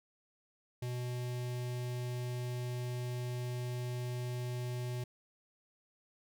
square tone with notch filter, 123.4 Hz, B2, 1 cent flat, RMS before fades -38 dBFS, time 0.82-5.04 s, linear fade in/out 5 ms, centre 1300 Hz, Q 1.7, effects none

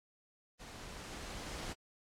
pink noise with level ramp, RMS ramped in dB -50 to -42 dBFS, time 0.59-1.74 s, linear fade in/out 20 ms, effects low-pass 8000 Hz 12 dB/octave + AAC 64 kbps

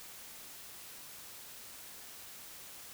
silence, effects white hiss -50 dBFS RMS until 2.93 s

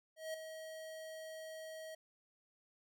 square tone with ADSR envelope, 636 Hz, D#5, 38 cents sharp, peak -39 dBFS, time 0.16-1.95 s, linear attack 180 ms, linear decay 4 ms, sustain -8 dB, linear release 6 ms, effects none

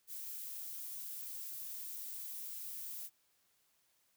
violet noise, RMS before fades -45 dBFS, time 0.07-3.1 s, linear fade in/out 50 ms, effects white hiss -75 dBFS RMS until 4.16 s

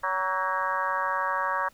harmonic tone with a mistuned harmonic, 187.8 Hz, F#3, 26 cents sharp, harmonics 3 / 4 / 5 / 6 / 7 / 8 / 9 / 10, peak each -35 / -40 / -30 / -29 / -36 / -37 / -32 / -40 dBFS, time 0.03-1.69 s, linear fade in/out 10 ms, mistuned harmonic 9, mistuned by -54 cents, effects pink hiss -59 dBFS RMS until 1.73 s

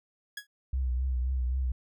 sawtooth tone with exponential decay, 1668 Hz, G#6, 7 cents sharp, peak -29 dBFS, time 0.37-0.47 s, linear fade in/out 5 ms, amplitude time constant 20 ms
sine tone with vibrato, 63.6 Hz, C2, 48 cents flat, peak -26 dBFS, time 0.73-1.72 s, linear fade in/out 5 ms, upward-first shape triangle, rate 3.8 Hz, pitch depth 73 cents each way
effects none

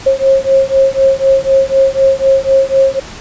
sine beating tone pair, 536 / 540 Hz, C5 / C#5, +42 / -45 cents, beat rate 4 Hz, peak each -10 dBFS, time 0.06-3 s, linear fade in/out 10 ms, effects pink hiss -30 dBFS RMS until 3.2 s + resampled to 16000 Hz

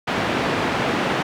pink band-pass noise, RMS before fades -22 dBFS, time 0.07-1.23 s, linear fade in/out 10 ms, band 180 to 2500 Hz, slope 12 dB/octave, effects none

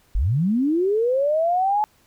sine linear sweep, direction up, 36.71 to 859 Hz, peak -17 dBFS, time 0.15-1.84 s, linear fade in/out 0 ms, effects pink hiss -59 dBFS RMS until 2.06 s

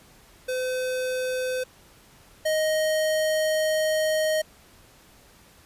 square tone pair in turn, 510 / 624.4 Hz, C5 / D#5, -44 / +6 cents, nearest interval major third, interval 350 cents, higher second, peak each -26 / -22 dBFS, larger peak second, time 0.48-1.64 / 2.45-4.42 s, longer second, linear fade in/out 10 ms, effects pink hiss -54 dBFS RMS until 5.65 s + resampled to 32000 Hz

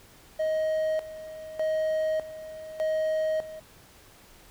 triangle tone with tremolo, 628 Hz, D#5, 16 cents sharp, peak -22 dBFS, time 0.39-3.6 s, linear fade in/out 10 ms, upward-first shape square, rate 0.83 Hz, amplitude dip 80%, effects pink hiss -54 dBFS RMS until 4.5 s

